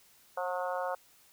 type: harmonic tone with a mistuned harmonic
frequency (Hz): 181.3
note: F#3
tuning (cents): -35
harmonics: 3 / 4 / 5 / 6 / 7 / 8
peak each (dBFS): -35 / -37 / -39 / -41 / -42 / -43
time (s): 0.37-0.95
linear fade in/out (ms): 5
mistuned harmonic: 3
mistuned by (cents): -17
effects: white hiss -62 dBFS RMS until 1.32 s